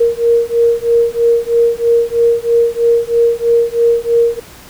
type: beating tone pair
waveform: sine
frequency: 466.2 / 469.3 Hz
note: A#4 / A#4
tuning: 0 / +12 cents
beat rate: 3.1 Hz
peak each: -12 dBFS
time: 0-4.4 s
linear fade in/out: 10 ms
effects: pink hiss -37 dBFS RMS until 4.69 s